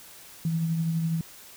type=tone with tremolo; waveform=sine; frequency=163.8 Hz; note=E3; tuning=11 cents flat; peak=-22 dBFS; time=0.45-1.21 s; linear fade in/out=2 ms; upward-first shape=triangle; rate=12 Hz; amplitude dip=40%; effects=white hiss -48 dBFS RMS until 1.56 s